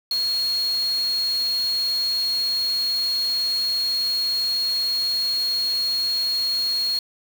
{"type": "tone in noise", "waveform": "sine", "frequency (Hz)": 4298, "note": "C8", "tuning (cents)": 46, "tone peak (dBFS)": -20, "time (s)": [0.11, 6.99], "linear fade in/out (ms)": 2, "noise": "white", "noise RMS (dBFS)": -37, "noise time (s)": [0.11, 6.99], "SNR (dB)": 14, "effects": []}